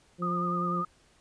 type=harmonic tone; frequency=175.8 Hz; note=F3; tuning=12 cents sharp; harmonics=1 / 2 / 3; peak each=-31 / -37 / -41 dBFS; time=0.18-0.85 s; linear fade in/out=50 ms
type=tone with vibrato; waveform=sine; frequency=1226 Hz; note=D#6; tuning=26 cents flat; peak=-29 dBFS; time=0.22-0.85 s; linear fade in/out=5 ms; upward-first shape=sine; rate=10 Hz; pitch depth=42 cents each way
effects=pink hiss -63 dBFS RMS until 1.2 s + resampled to 22050 Hz

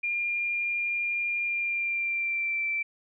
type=tone with pitch glide; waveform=sine; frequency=2404 to 2336 Hz; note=D7 to D7; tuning=+40 to -10 cents; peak=-26 dBFS; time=0.03-2.83 s; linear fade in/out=10 ms; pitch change=-50 cents; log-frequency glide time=1.46-2.67 s; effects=none

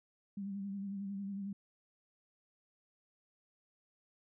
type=tone with vibrato; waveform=sine; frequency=198 Hz; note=G3; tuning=18 cents sharp; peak=-38 dBFS; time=0.37-1.53 s; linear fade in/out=5 ms; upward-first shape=sine; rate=11 Hz; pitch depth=40 cents each way; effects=none

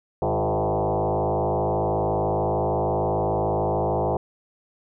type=tone with frequency modulation; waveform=sine; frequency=132.3 Hz; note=C3; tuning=20 cents sharp; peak=-20 dBFS; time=0.22-4.17 s; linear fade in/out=2 ms; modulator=106 Hz; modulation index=7.2; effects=none

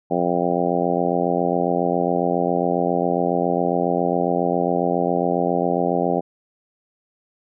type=harmonic tone; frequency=87.31 Hz; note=F2; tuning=in tune; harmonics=2 / 3 / 4 / 5 / 6 / 7 / 8 / 9; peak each=-26 / -26 / -26 / -26 / -26 / -26 / -26 / -26 dBFS; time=0.1-6.21 s; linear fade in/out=20 ms; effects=none

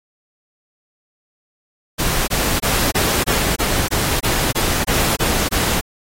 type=noise bursts; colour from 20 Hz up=pink; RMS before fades=-18 dBFS; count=12; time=1.98-5.811 s; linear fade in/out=20 ms; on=300 ms; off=21 ms; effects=AAC 48 kbps

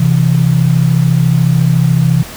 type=tone pair together; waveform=sine; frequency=130.81 / 164.81 Hz; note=C3 / E3; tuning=0 / 0 cents; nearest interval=major third; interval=400 cents; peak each=-10 dBFS; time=0-2.23 s; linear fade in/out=5 ms; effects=pink hiss -29 dBFS RMS until 2.36 s

